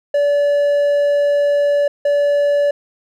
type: tone pair in turn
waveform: triangle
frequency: 576 / 576 Hz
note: D5 / D5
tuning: -34 / -34 cents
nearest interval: unison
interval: 0 cents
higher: neither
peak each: -10 dBFS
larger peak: neither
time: 0.14-1.88 / 2.05-2.71 s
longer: first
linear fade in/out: 5 ms
effects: none